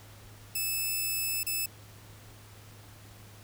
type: tone with dropouts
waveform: 5% pulse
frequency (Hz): 2618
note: E7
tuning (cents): -13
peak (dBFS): -20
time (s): 0.55-1.66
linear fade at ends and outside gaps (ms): 5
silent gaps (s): 1.433-1.465
effects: added 104 Hz sine -51 dBFS peak until 3.43 s + pink hiss -54 dBFS RMS until 3.43 s